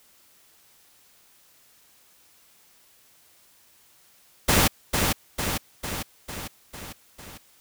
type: noise with echo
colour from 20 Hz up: pink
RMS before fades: -19 dBFS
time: 4.48-4.68 s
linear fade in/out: 10 ms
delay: 450 ms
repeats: 6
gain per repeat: -4 dB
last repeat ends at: 7.38 s
effects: white hiss -58 dBFS RMS until 7.6 s